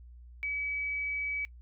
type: tone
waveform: sine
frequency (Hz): 2283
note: D7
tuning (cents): -50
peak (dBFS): -31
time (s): 0.43-1.45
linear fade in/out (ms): 0
effects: noise-tail reverb RT60 0.1 s tail -22 dB re dry + added 60 Hz sine -48 dBFS peak until 1.61 s